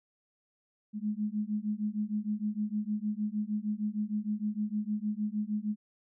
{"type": "beating tone pair", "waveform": "sine", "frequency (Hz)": [207.7, 214.2], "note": ["G#3", "A3"], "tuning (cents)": [0, -46], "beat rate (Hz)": 6.5, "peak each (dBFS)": [-33, -33], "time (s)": [0.93, 5.76], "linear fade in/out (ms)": 50, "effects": []}